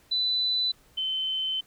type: tone pair in turn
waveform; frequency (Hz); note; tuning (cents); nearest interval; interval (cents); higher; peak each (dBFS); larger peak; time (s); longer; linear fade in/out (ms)
sine; 3992 / 3068; B7 / G7; +18 / -38; perfect fourth; 456; first; -23 / -26; first; 0.11-0.72 / 0.97-1.61; second; 10
effects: pink hiss -60 dBFS RMS until 1.66 s